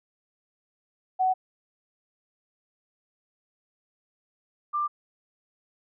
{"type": "tone pair in turn", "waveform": "sine", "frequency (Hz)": [748, 1187.4], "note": ["F#5", "D6"], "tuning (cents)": [19, 19], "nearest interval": "minor sixth", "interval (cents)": 800, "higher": "second", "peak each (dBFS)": [-20, -24], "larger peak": "first", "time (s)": [[1.19, 1.34], [4.73, 4.88]], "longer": "neither", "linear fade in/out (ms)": 20, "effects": []}